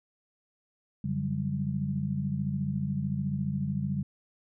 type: tone cluster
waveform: sine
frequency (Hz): 90.1 / 142.4 / 183.7 / 197.6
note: F#2 / C#3 / F#3 / G3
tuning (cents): -45 / +47 / -12 / +14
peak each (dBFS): -39 / -31 / -36 / -32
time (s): 1.04-4.03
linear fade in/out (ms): 5
effects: none